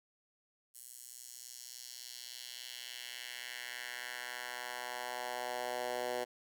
10% pulse tone with high-pass filter sweep, 123.47 Hz, B2, in tune, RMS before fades -43 dBFS, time 0.74-6.25 s, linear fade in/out 20 ms, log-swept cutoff 9200 to 490 Hz, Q 1.5, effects none

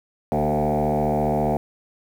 sine tone with frequency modulation, 451.2 Hz, A4, 44 cents sharp, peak -17 dBFS, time 0.32-1.57 s, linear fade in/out 0 ms, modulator 74.8 Hz, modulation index 4.6, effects tanh soft clip ceiling -15 dBFS + 8-bit

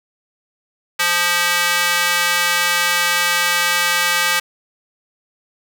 square tone with high-pass filter, 174.9 Hz, F3, 3 cents sharp, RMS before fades -17 dBFS, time 0.99-4.4 s, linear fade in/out 10 ms, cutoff 1600 Hz, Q 1.2, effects none

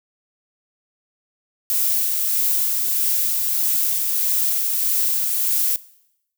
violet noise with tremolo, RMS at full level -19 dBFS, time 1.7-5.76 s, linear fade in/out 0 ms, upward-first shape sine, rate 1.6 Hz, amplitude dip 25%, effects noise-tail reverb RT60 0.8 s tail -20 dB re dry

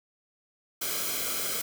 white noise with comb filter, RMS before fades -31 dBFS, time 0.81-1.62 s, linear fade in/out 10 ms, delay 1.1 ms, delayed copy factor -0.65, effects none

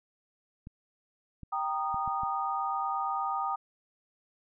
clicks, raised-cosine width 5 ms, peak -31 dBFS, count 5, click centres 0.671 / 1.433 / 1.944 / 2.077 / 2.234 s
sine chord, Eb major, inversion first, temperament equal with one note detuned, 784 / 932.3 / 1233.8 Hz, G5 / Bb5 / Eb6, 0 / 0 / -15 cents, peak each -33 / -35 / -32 dBFS, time 1.52-3.56 s, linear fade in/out 10 ms
effects none

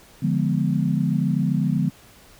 sine chord, D diminished seventh, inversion none, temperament equal, 146.83 / 174.61 / 207.7 / 246.9 Hz, D3 / F3 / Ab3 / Cb4, 0 / 0 / 0 / 0 cents, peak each -23 / -23 / -25 / -26 dBFS, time 0.22-1.9 s, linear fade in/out 10 ms, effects pink hiss -50 dBFS RMS until 2.39 s

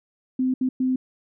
sine tone bursts at uneven times, 257.6 Hz, C4, 27 cents flat, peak -19 dBFS, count 3, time 0.39-0.54 / 0.61-0.69 / 0.8-0.96 s, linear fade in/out 5 ms, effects none

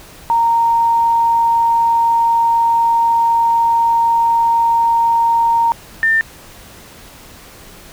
sine tone pair in turn, 926 / 1800.3 Hz, A#5 / A6, -12 / +39 cents, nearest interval octave, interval 1151 cents, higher second, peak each -10 dBFS, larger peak neither, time 0.3-5.72 / 6.03-6.21 s, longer first, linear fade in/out 0 ms, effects pink hiss -39 dBFS RMS until 7.92 s

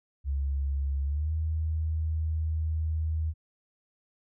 sine tone with pitch glide, 69.3 to 79.15 Hz, C#2 to D#2, 0 to +30 cents, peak -26 dBFS, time 0.24-3.34 s, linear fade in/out 50 ms, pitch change +230 cents, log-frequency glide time 1.04-1.32 s, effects none

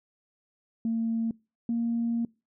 sine tone pair in turn, 227.3 / 233 Hz, A#3 / A#3, -43 / -1 cents, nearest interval unison, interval 42 cents, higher second, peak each -24 dBFS, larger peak neither, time 0.85-1.31 / 1.69-2.25 s, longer second, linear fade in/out 2 ms, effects noise-tail reverb RT60 0.3 s tail -25 dB re dry + tanh soft clip ceiling -20 dBFS

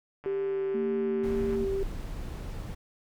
click train, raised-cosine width 0.5 ms, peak -32 dBFS, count 193, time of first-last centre 0.24-1.555 s, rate 146 Hz
sine tone with vibrato, 392 Hz, G4, in tune, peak -27 dBFS, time 0.26-1.83 s, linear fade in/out 0 ms, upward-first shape sine, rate 1.9 Hz, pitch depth 11 cents each way
sine tone, 227.9 Hz, A#3, 39 cents flat, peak -31 dBFS, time 0.74-1.65 s, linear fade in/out 10 ms
brown noise, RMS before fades -36 dBFS, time 1.23-2.75 s, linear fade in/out 10 ms
effects none

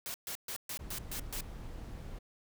white noise bursts, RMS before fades -40 dBFS, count 7, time 0.06-1.407 s, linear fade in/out 0 ms, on 81 ms, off 130 ms
brown noise, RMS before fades -44 dBFS, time 0.79-2.19 s, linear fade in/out 10 ms
effects none

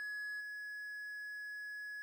triangle tone with level steps, 1687 Hz, G#6, 27 cents sharp, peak -38 / -41 dBFS, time 0-2.02 s, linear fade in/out 0 ms, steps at 0.4 s, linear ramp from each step 10 ms, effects 11-bit

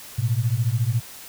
sine beating tone pair, 110 / 124 Hz, A2 / B2, 0 / +7 cents, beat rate 14 Hz, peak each -22 dBFS, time 0.18-1.01 s, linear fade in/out 10 ms, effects white hiss -41 dBFS RMS until 1.28 s

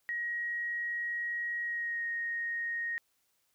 sine tone with pitch glide, 1895 to 1865.7 Hz, A#6 to A#6, +28 to +1 cents, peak -32 dBFS, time 0.09-2.98 s, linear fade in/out 0 ms, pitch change -27 cents, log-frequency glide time 1.63-2.05 s, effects white hiss -75 dBFS RMS until 3.54 s

